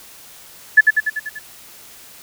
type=tone with echo; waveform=sine; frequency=1725 Hz; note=A6; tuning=35 cents flat; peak=-3 dBFS; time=0.77-0.81 s; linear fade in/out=10 ms; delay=97 ms; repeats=6; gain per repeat=-4 dB; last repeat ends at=1.392 s; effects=white hiss -42 dBFS RMS until 2.22 s